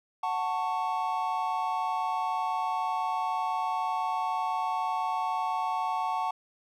triangle chord, F# minor, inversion none, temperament just, 740 / 888 / 1110 Hz, F#5 / A5 / C#6, 0 / +16 / +2 cents, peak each -30 / -29 / -31 dBFS, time 0.23-6.31 s, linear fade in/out 5 ms, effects none

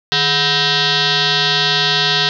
sine tone with frequency modulation, 155.9 Hz, D#3, 4 cents sharp, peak -12 dBFS, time 0.12-2.29 s, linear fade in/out 0 ms, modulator 573 Hz, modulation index 7.8, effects none

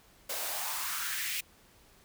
white noise with high-pass filter sweep, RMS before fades -35 dBFS, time 0.29-1.41 s, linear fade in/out 10 ms, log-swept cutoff 500 to 2400 Hz, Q 2.9, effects pink hiss -61 dBFS RMS until 2.04 s

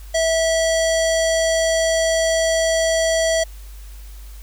square tone with low-pass filter, 652 Hz, E5, 19 cents flat, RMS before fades -18 dBFS, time 0.14-3.44 s, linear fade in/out 10 ms, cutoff 7300 Hz, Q 2.6, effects added 50 Hz sine -34 dBFS peak until 4.42 s + white hiss -48 dBFS RMS until 4.42 s

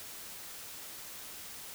silence, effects white hiss -46 dBFS RMS until 1.74 s

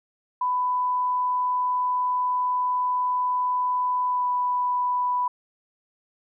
sine tone with pitch glide, 997 to 990.1 Hz, B5 to B5, +16 to +4 cents, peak -21 dBFS, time 0.41-5.28 s, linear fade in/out 5 ms, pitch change -12 cents, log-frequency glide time 4.07-4.28 s, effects none

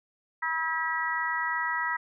harmonic tone, 322.7 Hz, E4, 37 cents flat, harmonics 3 / 4 / 5 / 6, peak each -32 / -33 / -35 / -30 dBFS, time 0.42-1.97 s, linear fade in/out 10 ms, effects none

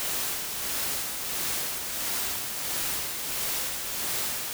white noise with tremolo, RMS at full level -29 dBFS, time 0-4.53 s, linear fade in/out 0 ms, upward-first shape sine, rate 1.5 Hz, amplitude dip 40%, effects none

